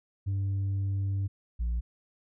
sine tone pair in turn, 98 / 58.27 Hz, G2 / A#1, 0 / 0 cents, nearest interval major sixth, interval 900 cents, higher first, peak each -24 dBFS, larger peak neither, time 0.26-1.28 / 1.59-1.81 s, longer first, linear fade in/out 20 ms, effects tanh soft clip ceiling -26 dBFS

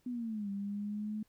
sine linear two-way sweep, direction down then up, 251.8 to 197.9 to 215.3 Hz, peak -35 dBFS, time 0.06-1.23 s, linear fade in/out 5 ms, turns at 0.5 s, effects pink hiss -73 dBFS RMS until 1.28 s

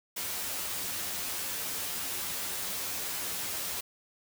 white noise with comb filter, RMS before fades -35 dBFS, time 0.16-3.81 s, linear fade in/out 10 ms, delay 11 ms, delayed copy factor +0.6, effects none

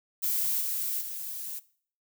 violet noise with level steps, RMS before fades -28 / -31 / -37 dBFS, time 0.22-1.6 s, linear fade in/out 20 ms, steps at 0.6 / 1 s, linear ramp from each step 20 ms, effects noise-tail reverb RT60 0.5 s tail -19 dB re dry

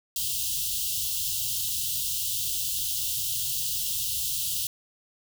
white band-stop noise, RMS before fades -29 dBFS, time 0.16-4.67 s, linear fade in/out 2 ms, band 150 to 2800 Hz, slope 96 dB/octave, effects none

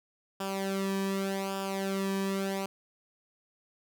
sawtooth tone with flanger, 194.4 Hz, G3, 14 cents flat, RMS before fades -32 dBFS, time 0.4-2.66 s, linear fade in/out 5 ms, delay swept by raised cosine 0.48 to 1.45 ms, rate 0.85 Hz, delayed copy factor -0.75, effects none

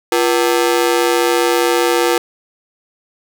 sawtooth ring-modulated tone, 415.3 Hz, G#4, in tune, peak -5 dBFS, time 0.12-2.18 s, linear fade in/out 2 ms, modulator 67.5 Hz, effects none

